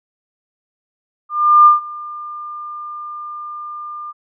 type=tone with ADSR envelope; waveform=sine; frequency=1200 Hz; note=D6; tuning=37 cents sharp; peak=-3 dBFS; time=1.29-4.13 s; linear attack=370 ms; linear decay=140 ms; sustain=-23 dB; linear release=30 ms; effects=none